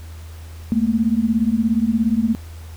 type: beating tone pair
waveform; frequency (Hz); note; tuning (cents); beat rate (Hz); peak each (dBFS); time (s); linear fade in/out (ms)
sine; 216.9 / 233.9; A3 / A#3; -25 / +6; 17; -18; 0.72-2.35; 0
effects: added 81 Hz sine -33 dBFS peak until 2.76 s + pink hiss -46 dBFS RMS until 2.76 s